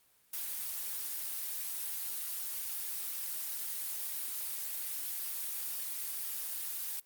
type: noise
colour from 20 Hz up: blue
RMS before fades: -38 dBFS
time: 0.33-7 s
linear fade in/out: 5 ms
effects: white hiss -68 dBFS RMS until 7.05 s + Opus 32 kbps